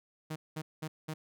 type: tone bursts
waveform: sawtooth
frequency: 156.4 Hz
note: D#3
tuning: 9 cents sharp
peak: -32 dBFS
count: 4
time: 0.3-1.14 s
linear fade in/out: 10 ms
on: 60 ms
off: 200 ms
effects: none